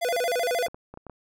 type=tone with vibrato; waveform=square; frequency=581 Hz; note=D5; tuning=19 cents flat; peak=-24 dBFS; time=0.01-0.68 s; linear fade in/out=20 ms; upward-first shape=square; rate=13 Hz; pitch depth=280 cents each way
type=clicks; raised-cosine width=1 ms; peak=-27 dBFS; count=6; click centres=0.683 / 0.745 / 0.94 / 0.974 / 1.067 / 1.097 s
effects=none